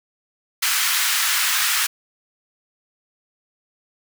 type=high-pass noise; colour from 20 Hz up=pink; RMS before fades=-20 dBFS; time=0.62-1.87 s; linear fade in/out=10 ms; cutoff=1300 Hz; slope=24 dB/octave; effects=none